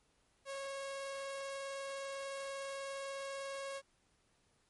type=tone with vibrato; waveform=sawtooth; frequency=548 Hz; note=C#5; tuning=20 cents flat; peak=-37 dBFS; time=0.45-3.82 s; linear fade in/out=50 ms; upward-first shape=sine; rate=20 Hz; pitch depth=16 cents each way; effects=pink hiss -74 dBFS RMS until 4.69 s + MP3 48 kbps